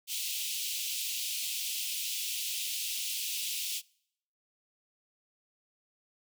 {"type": "high-pass noise", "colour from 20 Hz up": "pink", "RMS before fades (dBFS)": -35, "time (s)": [0.07, 3.82], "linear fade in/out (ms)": 50, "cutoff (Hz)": 2600, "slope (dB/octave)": 48, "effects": ["noise-tail reverb RT60 0.7 s tail -25 dB re dry"]}